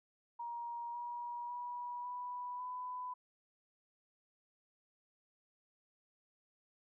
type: tone with pitch steps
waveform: sine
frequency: 945 / 958.2 / 971.6 / 985.1 / 998.9 Hz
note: A#5 / A#5 / B5 / B5 / B5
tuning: +23 / +47 / -29 / -5 / +19 cents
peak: -40 dBFS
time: 0.39-3.14 s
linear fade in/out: 10 ms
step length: 550 ms
effects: none